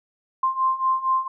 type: beating tone pair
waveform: sine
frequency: 1046.5 / 1050.8 Hz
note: C6 / C6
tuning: 0 / +7 cents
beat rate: 4.3 Hz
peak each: -24 / -21 dBFS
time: 0.43-1.28 s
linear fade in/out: 5 ms
effects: none